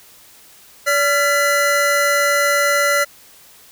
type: tone cluster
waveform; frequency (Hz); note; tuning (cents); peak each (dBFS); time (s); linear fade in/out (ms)
square; 575 / 1374 / 1993; D5 / F6 / B6; -37 / -29 / +15; -19; 0.86-3.05; 20
effects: white hiss -46 dBFS RMS until 3.71 s